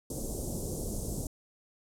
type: band-stop noise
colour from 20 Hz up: pink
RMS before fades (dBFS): -35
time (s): 0.1-1.27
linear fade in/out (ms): 2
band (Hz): 570 to 6900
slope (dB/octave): 24
effects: low-pass 11000 Hz 12 dB/octave